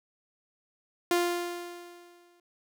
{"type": "tone with exponential decay", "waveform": "sawtooth", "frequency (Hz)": 349.2, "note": "F4", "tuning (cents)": 0, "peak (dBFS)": -18, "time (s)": [1.11, 2.4], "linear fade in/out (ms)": 2, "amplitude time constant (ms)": 280, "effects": []}